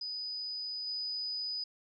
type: tone with level steps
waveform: sine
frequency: 4978 Hz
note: D#8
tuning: in tune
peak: -36 / -34 dBFS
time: 0.01-1.64 s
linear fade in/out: 5 ms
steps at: 0.86 s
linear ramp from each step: 20 ms
effects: none